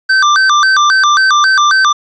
square tone with vibrato, 1352 Hz, E6, 43 cents sharp, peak -7 dBFS, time 0.09-1.93 s, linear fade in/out 10 ms, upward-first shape square, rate 3.7 Hz, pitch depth 230 cents each way, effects resampled to 16000 Hz + 7-bit

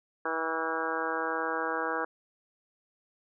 harmonic tone with a mistuned harmonic, 161.7 Hz, E3, 33 cents flat, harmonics 2 / 3 / 4 / 5 / 6 / 7 / 8 / 9 / 10, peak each -39 / -35 / -40 / -38 / -38 / -37 / -38 / -37 / -37 dBFS, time 0.25-2.05 s, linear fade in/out 5 ms, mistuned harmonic 8, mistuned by +34 cents, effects none

